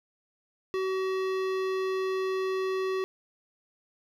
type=tone with hard clipping; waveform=sine; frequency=378.6 Hz; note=F#4; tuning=40 cents sharp; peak=-29 dBFS; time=0.74-3.04 s; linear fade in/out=0 ms; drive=17 dB; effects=none

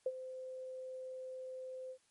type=tone with ADSR envelope; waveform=sine; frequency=516 Hz; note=C5; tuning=24 cents flat; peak=-30 dBFS; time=0.06-1.98 s; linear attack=4 ms; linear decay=45 ms; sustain=-13 dB; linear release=74 ms; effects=white hiss -73 dBFS RMS until 2.1 s + MP3 48 kbps

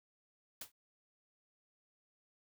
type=noise with exponential decay; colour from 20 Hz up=white; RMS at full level=-40 dBFS; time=0.61-0.72 s; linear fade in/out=5 ms; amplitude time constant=23 ms; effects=none

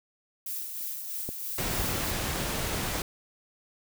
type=noise with tremolo; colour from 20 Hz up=violet; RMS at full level=-34 dBFS; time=0.46-2.11 s; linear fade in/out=5 ms; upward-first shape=sine; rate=3.1 Hz; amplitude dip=40%
type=click train; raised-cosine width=2 ms; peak=-21 dBFS; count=4; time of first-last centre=1.29-2.957 s; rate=1.8 Hz
type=noise; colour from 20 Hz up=pink; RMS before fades=-31 dBFS; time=1.58-3.02 s; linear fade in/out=2 ms
effects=none

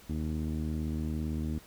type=tone with low-pass filter; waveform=sawtooth; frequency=77.78 Hz; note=D#2; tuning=in tune; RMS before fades=-33 dBFS; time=0.09-1.59 s; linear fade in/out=10 ms; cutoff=270 Hz; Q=2.7; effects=pink hiss -55 dBFS RMS until 1.66 s

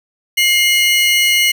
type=tone pair together; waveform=40% pulse; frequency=2122 / 2926 Hz; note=C7 / F#7; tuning=+24 / -20 cents; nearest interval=tritone; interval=556 cents; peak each=-12 / -13 dBFS; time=0.37-1.52 s; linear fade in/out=10 ms; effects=none

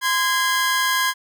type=tone pair together; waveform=sawtooth; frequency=1032.2 / 1641 Hz; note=C6 / G#6; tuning=-24 / -21 cents; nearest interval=minor sixth; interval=803 cents; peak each=-17 dBFS; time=0.01-1.14 s; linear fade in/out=50 ms; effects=none

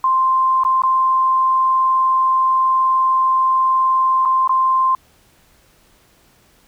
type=tone with dropouts; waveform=sine; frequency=1046.5 Hz; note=C6; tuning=in tune; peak=-12 dBFS; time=0.04-4.95 s; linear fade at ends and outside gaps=2 ms; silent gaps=0.636-0.649 / 0.82-0.835 / 4.252-4.256 / 4.476-4.493 s; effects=pink hiss -54 dBFS RMS until 6.67 s

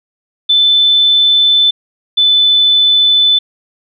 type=tone pair in turn; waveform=sine; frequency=3520 / 3506 Hz; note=A7 / A7; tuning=0 / -7 cents; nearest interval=unison; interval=7 cents; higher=first; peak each=-6 dBFS; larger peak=neither; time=0.49-1.71 / 2.17-3.39 s; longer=neither; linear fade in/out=10 ms; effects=none

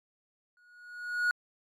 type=tone with exponential growth; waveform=triangle; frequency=1452 Hz; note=F#6; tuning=33 cents flat; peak=-21 dBFS; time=0.57-1.31 s; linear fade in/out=1 ms; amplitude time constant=160 ms; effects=AAC 48 kbps

